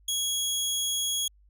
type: tone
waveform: 20% pulse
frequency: 3320 Hz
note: G#7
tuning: 1 cent flat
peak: -21 dBFS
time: 0.08-1.28 s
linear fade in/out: 5 ms
effects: added 50 Hz sine -56 dBFS peak until 1.49 s